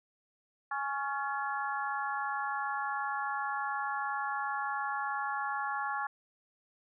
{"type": "harmonic tone with a mistuned harmonic", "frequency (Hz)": 277.2, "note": "C#4", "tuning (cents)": 0, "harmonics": [3, 4, 5, 6], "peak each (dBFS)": [-36, -37, -38, -39], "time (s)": [0.71, 6.07], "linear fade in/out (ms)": 5, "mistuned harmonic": 6, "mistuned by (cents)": 43, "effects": []}